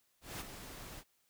pink noise with ADSR envelope, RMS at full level -41 dBFS, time 0.21-1.04 s, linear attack 190 ms, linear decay 25 ms, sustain -8 dB, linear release 56 ms, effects white hiss -75 dBFS RMS until 1.29 s

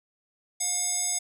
square tone with band-pass filter, 719 Hz, F#5, 50 cents flat, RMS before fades -28 dBFS, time 0.6-1.19 s, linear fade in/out 10 ms, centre 7500 Hz, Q 7.2, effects 10-bit

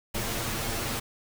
pink noise with comb filter, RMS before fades -31 dBFS, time 0.14-1 s, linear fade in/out 10 ms, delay 8.8 ms, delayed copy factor +0.65, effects none

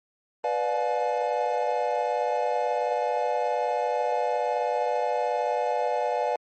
triangle chord, B diminished seventh, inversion none, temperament just, 493.9 / 592.7 / 711.2 / 853.4 Hz, B4 / D5 / F5 / Ab5, 0 / +16 / +31 / +47 cents, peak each -27 dBFS, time 0.44-6.36 s, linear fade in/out 2 ms, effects MP3 32 kbps

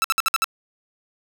sawtooth tone bursts, 1318.5 Hz, E6, in tune, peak -13 dBFS, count 6, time 0.02-0.443 s, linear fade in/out 0 ms, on 23 ms, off 57 ms, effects none

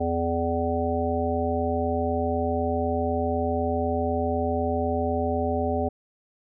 harmonic tone, 84 Hz, E2, 33 cents sharp, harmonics 1 / 3 / 5 / 7 / 9, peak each -29 / -29 / -29 / -29 / -29 dBFS, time 0-5.89 s, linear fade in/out 10 ms, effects none

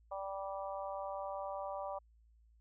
harmonic tone, 195 Hz, G3, 9 cents flat, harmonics 3 / 4 / 5 / 6, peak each -42 / -44 / -46 / -48 dBFS, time 0.11-1.99 s, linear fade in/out 10 ms, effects added 56 Hz sine -63 dBFS peak until 2.6 s

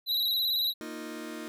square tone with vibrato, 3922 Hz, B7, 13 cents flat, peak -26 dBFS, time 0.06-0.74 s, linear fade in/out 50 ms, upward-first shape square, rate 18 Hz, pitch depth 40 cents each way
sawtooth chord, Bb suspended fourth, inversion none, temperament just, 233.1 / 310.8 / 349.6 Hz, Bb3 / Eb4 / F4, 0 / -2 / +2 cents, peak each -38 / -36 / -39 dBFS, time 0.81-1.48 s, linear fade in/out 0 ms
effects none

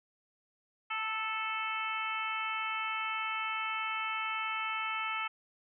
harmonic tone with a mistuned harmonic, 438.4 Hz, A4, 6 cents flat, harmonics 2 / 3 / 4 / 5 / 6 / 7, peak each -41 / -36 / -46 / -39 / -39 / -44 dBFS, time 0.9-5.28 s, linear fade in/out 10 ms, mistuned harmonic 2, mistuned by +17 cents, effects none

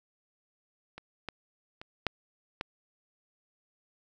clicks, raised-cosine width 0.3 ms, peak -27 / -20 / -27 / -11 / -17 dBFS, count 5, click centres 0.98 / 1.287 / 1.815 / 2.067 / 2.611 s, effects none

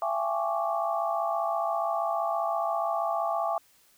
sine tone cluster, 673 / 783 / 838 / 1103 / 1169 Hz, E5 / G5 / G#5 / C#6 / D6, +36 / -2 / +15 / -9 / -8 cents, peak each -29 / -34 / -33 / -35 / -33 dBFS, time 0.02-3.58 s, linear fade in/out 2 ms, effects white hiss -62 dBFS RMS until 3.97 s

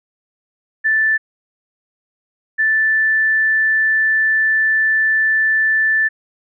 sine tone pair in turn, 1760 / 1760 Hz, A6 / A6, 0 / 0 cents, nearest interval unison, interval 0 cents, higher neither, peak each -12 dBFS, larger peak neither, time 0.84-1.18 / 2.58-6.09 s, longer second, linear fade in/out 20 ms, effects none

